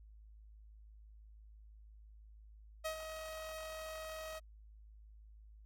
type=tone with ADSR envelope; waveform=sawtooth; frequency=633 Hz; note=D#5; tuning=30 cents sharp; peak=-32 dBFS; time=2.84-4.4 s; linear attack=18 ms; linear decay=94 ms; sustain=-8 dB; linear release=23 ms; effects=added 53 Hz sine -55 dBFS peak until 5.65 s + AAC 64 kbps